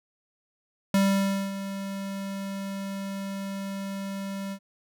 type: tone with ADSR envelope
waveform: square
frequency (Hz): 196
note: G3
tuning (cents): 0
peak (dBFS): -19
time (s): 0.94-4.59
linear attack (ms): 3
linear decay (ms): 570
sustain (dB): -13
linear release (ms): 69
effects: none